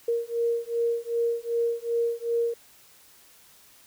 sine beating tone pair, 466.2 / 468.8 Hz, A#4 / A#4, 0 / +10 cents, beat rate 2.6 Hz, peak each -27 dBFS, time 0.08-2.54 s, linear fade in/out 5 ms, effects white hiss -55 dBFS RMS until 3.86 s

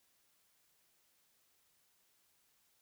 silence, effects white hiss -74 dBFS RMS until 2.81 s

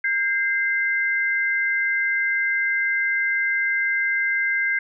sine tone pair together, 1600 / 2074 Hz, G6 / C7, +35 / -16 cents, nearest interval major third, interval 449 cents, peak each -22 dBFS, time 0.04-4.79 s, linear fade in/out 5 ms, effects none

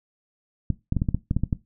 clicks, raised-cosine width 5 ms, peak -10 dBFS, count 10, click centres 0.703 / 0.924 / 0.967 / 1.019 / 1.088 / 1.146 / 1.311 / 1.366 / 1.436 / 1.528 s, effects noise-tail reverb RT60 0.2 s tail -17 dB re dry

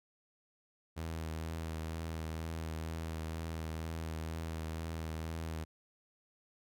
sawtooth tone with vibrato, 80.7 Hz, E2, 36 cents flat, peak -34 dBFS, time 0.96-5.65 s, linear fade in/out 20 ms, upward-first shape triangle, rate 2.1 Hz, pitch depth 26 cents each way, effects none

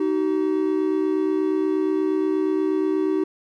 triangle tone pair together, 311.7 / 380.1 Hz, D#4 / F#4, +3 / +47 cents, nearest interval minor third, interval 344 cents, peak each -20 / -20 dBFS, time 0-3.24 s, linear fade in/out 5 ms, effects none

